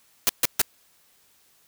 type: noise bursts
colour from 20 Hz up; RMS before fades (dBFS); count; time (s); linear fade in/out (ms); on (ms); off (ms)
white; -19; 3; 0.27-0.616; 0; 22; 140
effects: white hiss -61 dBFS RMS until 1.67 s